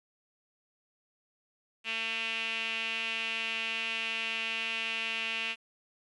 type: tone with band-pass filter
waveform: sawtooth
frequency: 225.3 Hz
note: A3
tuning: 41 cents sharp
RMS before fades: -34 dBFS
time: 1.84-5.56 s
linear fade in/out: 50 ms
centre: 2700 Hz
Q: 6.1
effects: resampled to 22050 Hz + 10-bit